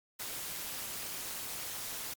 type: noise with amplitude modulation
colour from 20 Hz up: white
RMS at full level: -37 dBFS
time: 0.19-2.14 s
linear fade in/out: 10 ms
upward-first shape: sine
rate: 213 Hz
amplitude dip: 75%
effects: Opus 48 kbps